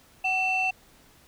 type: tone pair together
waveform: sine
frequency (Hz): 752 / 2681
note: F#5 / E7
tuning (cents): +28 / +29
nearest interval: octave + minor seventh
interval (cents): 2201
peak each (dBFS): -26 / -23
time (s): 0.24-0.71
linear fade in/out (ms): 10
effects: tanh soft clip ceiling -18 dBFS + pink hiss -57 dBFS RMS until 1.27 s